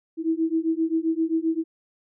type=beating tone pair; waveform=sine; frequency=320.9 / 328.5 Hz; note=E4 / E4; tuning=-46 / -6 cents; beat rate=7.6 Hz; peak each=-24 dBFS; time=0.17-1.64 s; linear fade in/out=50 ms; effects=none